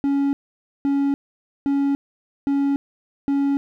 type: tone bursts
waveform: triangle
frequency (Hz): 279.4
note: C#4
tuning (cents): +14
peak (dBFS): -15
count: 5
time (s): 0.04-3.57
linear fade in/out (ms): 0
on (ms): 290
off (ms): 520
effects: none